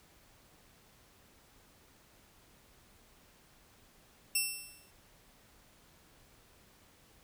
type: tone with exponential decay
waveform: 10% pulse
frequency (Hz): 2700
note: E7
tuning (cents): +41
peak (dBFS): -18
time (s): 4.35-4.91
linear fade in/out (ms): 5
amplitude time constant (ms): 120
effects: pink hiss -63 dBFS RMS until 7.23 s